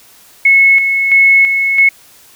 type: tone with tremolo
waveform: sine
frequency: 2190 Hz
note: C#7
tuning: 22 cents flat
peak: -4 dBFS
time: 0.45-1.89 s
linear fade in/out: 5 ms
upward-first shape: square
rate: 1.5 Hz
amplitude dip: 50%
effects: white hiss -43 dBFS RMS until 2.35 s